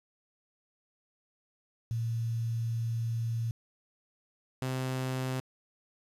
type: tone pair in turn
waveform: sine / sawtooth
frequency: 115 / 129.87 Hz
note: A#2 / C3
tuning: -23 / -13 cents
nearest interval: major second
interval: 210 cents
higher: second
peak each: -29 / -27 dBFS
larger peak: second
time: 1.91-3.51 / 4.62-5.4 s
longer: first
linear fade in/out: 0 ms
effects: resampled to 32000 Hz + 9-bit